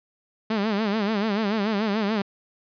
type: tone with vibrato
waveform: sawtooth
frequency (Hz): 210.5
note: G#3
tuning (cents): +24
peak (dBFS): -18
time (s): 0.5-2.22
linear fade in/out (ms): 5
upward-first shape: sine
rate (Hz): 6.9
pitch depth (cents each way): 120
effects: resampled to 11025 Hz + 9-bit